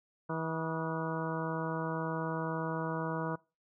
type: harmonic tone with a mistuned harmonic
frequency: 161.9 Hz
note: E3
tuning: 31 cents flat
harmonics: 1 / 2 / 3 / 4 / 5 / 6 / 7 / 8 / 9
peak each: -37 / -40 / -40 / -42 / -49 / -40 / -46 / -45 / -45 dBFS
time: 0.29-3.36 s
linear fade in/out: 10 ms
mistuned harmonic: 8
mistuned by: -74 cents
effects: noise-tail reverb RT60 0.3 s tail -24 dB re dry